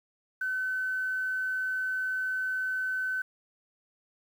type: tone with quantisation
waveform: sine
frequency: 1519 Hz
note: F#6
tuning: 45 cents sharp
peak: -28 dBFS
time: 0.41-3.22 s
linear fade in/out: 5 ms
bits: 9
effects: none